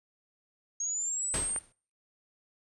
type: linear sweep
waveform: sine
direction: up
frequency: 6500 to 8870 Hz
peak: -30 dBFS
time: 0.8-1.59 s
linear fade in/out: 5 ms
type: noise with exponential decay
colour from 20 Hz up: pink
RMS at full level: -31 dBFS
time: 1.34-1.72 s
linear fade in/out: 0 ms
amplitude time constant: 82 ms
type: click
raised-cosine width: 0.5 ms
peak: -23 dBFS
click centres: 1.562 s
effects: noise-tail reverb RT60 0.4 s tail -21 dB re dry + resampled to 24000 Hz